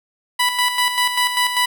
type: tone with tremolo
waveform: 15% pulse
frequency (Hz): 987.8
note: B5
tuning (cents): 0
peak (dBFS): -8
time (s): 0.39-1.66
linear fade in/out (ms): 10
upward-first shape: square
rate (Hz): 5.1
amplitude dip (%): 55
effects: none